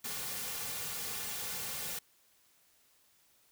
white noise with comb filter, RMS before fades -39 dBFS, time 0.04-1.99 s, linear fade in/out 5 ms, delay 3.1 ms, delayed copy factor -0.7, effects white hiss -68 dBFS RMS until 3.51 s

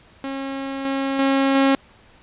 sawtooth tone with level steps, 271.7 Hz, C#4, 35 cents flat, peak -22 / -17 / -12 / -10 dBFS, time 0.24-1.75 s, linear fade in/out 0 ms, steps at 0.85 / 1.19 / 1.55 s, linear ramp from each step 2 ms, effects pink hiss -51 dBFS RMS until 2.22 s + resampled to 8000 Hz

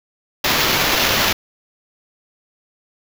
violet noise with sample-and-hold, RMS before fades -17 dBFS, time 0.44-1.33 s, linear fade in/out 5 ms, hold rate 8820 Hz, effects none

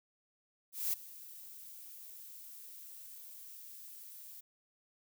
violet noise with ADSR envelope, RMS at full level -32 dBFS, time 0.72-4.41 s, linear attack 210 ms, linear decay 13 ms, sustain -19 dB, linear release 10 ms, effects none

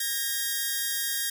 5% pulse tone pair together, 1623.1 / 1864.7 Hz, G#6 / A#6, -40 / 0 cents, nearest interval major second, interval 240 cents, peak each -19 dBFS, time 0-1.3 s, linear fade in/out 5 ms, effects none

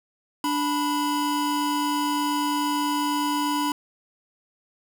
square tone pair together, 292.8 / 987 Hz, D4 / B5, -5 / -1 cents, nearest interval octave + major sixth, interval 2104 cents, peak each -26 dBFS, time 0.44-3.72 s, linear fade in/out 2 ms, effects none

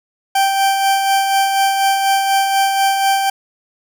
40% pulse tone with tremolo, 782 Hz, G5, 4 cents flat, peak -10 dBFS, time 0.35-3.3 s, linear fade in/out 5 ms, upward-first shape sine, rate 4.1 Hz, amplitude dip 40%, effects none

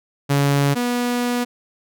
sawtooth tone pair in turn, 141.3 / 243.5 Hz, C#3 / B3, +34 / -24 cents, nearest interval major sixth, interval 942 cents, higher second, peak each -11 / -15 dBFS, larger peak first, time 0.29-0.75 / 0.75-1.45 s, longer second, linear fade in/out 20 ms, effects none

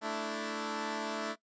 10% pulse chord, A suspended fourth, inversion none, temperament equal, 220 / 293.7 / 329.6 Hz, A3 / D4 / E4, 0 / 0 / 0 cents, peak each -29 / -31 / -33 dBFS, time 0.01-1.36 s, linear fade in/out 50 ms, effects noise-tail reverb RT60 0.1 s tail -19 dB re dry + resampled to 16000 Hz

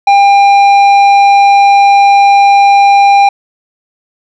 sine tone with tanh clipping, 800 Hz, G5, 35 cents sharp, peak -4 dBFS, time 0.07-3.29 s, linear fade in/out 5 ms, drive 10 dB, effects none

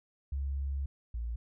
sine tone pair in turn, 68.9 / 57.94 Hz, C#2 / A#1, -10 / -10 cents, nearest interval minor third, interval 300 cents, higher first, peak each -31 / -33 dBFS, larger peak first, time 0.32-0.86 / 1.14-1.36 s, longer first, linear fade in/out 5 ms, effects none

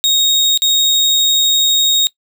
35% pulse tone with dropouts, 3748 Hz, A#7, 9 cents sharp, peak -8 dBFS, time 0.04-2.07 s, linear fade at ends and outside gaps 0 ms, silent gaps 0.575-0.62 s, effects noise-tail reverb RT60 0.1 s tail -21 dB re dry

